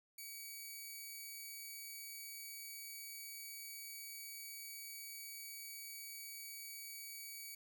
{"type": "tone", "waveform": "5% pulse", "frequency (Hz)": 2268, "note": "C#7", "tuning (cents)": 39, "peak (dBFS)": -38, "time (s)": [0.18, 7.55], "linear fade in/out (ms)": 5, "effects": []}